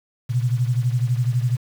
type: beating tone pair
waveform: sine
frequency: 119.8 / 131.8 Hz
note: A#2 / C3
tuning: +48 / +13 cents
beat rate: 12 Hz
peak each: -19 / -23 dBFS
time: 0.29-1.57 s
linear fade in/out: 20 ms
effects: 7-bit